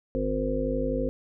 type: harmonic tone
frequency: 51.91 Hz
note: G#1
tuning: in tune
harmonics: 1 / 3 / 5 / 7 / 9 / 10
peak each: -31 / -37 / -30 / -37 / -32 / -30 dBFS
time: 0.15-1.09 s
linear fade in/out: 0 ms
effects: none